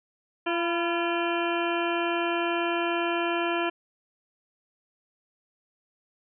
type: harmonic tone with a mistuned harmonic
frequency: 342.3 Hz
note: F4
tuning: 35 cents flat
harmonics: 1 / 2 / 3 / 4 / 5 / 7 / 8 / 9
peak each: -28 / -31 / -33 / -34 / -35 / -36 / -37 / -38 dBFS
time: 0.46-3.7 s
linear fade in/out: 10 ms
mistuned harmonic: 3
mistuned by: -47 cents
effects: none